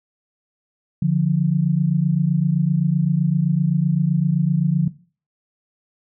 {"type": "tone pair together", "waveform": "sine", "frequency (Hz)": [146.83, 174.61], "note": ["D3", "F3"], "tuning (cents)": [0, 0], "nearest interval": "minor third", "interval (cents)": 300, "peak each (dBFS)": -18, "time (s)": [1.02, 4.88], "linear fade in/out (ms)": 5, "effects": ["noise-tail reverb RT60 0.4 s tail -19 dB re dry"]}